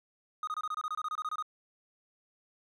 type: tone bursts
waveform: triangle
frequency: 1244.5 Hz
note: D#6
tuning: in tune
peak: -30 dBFS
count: 15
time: 0.43-1.425 s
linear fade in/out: 2 ms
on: 43 ms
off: 25 ms
effects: none